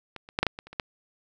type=clicks; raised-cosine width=0.3 ms; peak=-22 / -29 / -9 / -6 / -7 / -21 / -30 / -28 / -11 dBFS; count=9; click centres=0.163 / 0.289 / 0.389 / 0.43 / 0.467 / 0.589 / 0.67 / 0.73 / 0.798 s; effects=none